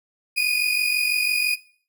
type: tone pair together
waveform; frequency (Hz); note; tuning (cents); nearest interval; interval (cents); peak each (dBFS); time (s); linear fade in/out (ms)
35% pulse; 2444 / 2490; D#7 / D#7; -32 / +1; unison; 33; -20; 0.36-1.56; 20
effects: noise-tail reverb RT60 0.5 s tail -19 dB re dry